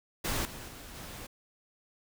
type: noise with level steps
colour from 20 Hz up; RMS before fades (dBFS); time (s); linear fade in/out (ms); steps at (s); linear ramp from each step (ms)
pink; -32 / -44 / -47 / -44; 0.24-1.27; 10; 0.45 / 0.68 / 0.95; 2
effects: none